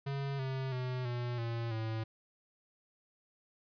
square tone with pitch steps, 138.59 / 132.64 / 126.94 / 121.49 / 116.27 / 111.28 Hz, C#3 / C3 / B2 / B2 / A#2 / A2, 0 / +24 / +48 / -28 / -4 / +20 cents, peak -35 dBFS, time 0.06-2.04 s, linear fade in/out 10 ms, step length 330 ms, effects resampled to 11025 Hz

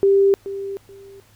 sine tone with echo, 394.2 Hz, G4, 10 cents sharp, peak -11 dBFS, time 0.03-0.34 s, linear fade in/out 0 ms, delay 430 ms, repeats 2, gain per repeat -14 dB, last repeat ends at 1.2 s, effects added 104 Hz sine -54 dBFS peak until 1.35 s + pink hiss -55 dBFS RMS until 1.35 s

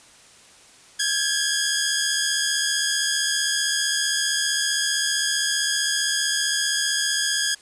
10% pulse tone pair together, 1611 / 1686.4 Hz, G6 / G#6, +47 / +26 cents, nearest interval minor second, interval 79 cents, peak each -15 / -14 dBFS, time 0.99-7.55 s, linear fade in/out 10 ms, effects white hiss -50 dBFS RMS until 7.61 s + resampled to 22050 Hz

